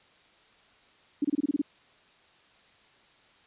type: tone bursts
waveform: sine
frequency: 289.4 Hz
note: D4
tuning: 25 cents flat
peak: -22 dBFS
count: 8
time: 1.22-1.617 s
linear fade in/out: 5 ms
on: 26 ms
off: 27 ms
effects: white hiss -60 dBFS RMS until 3.46 s + resampled to 8000 Hz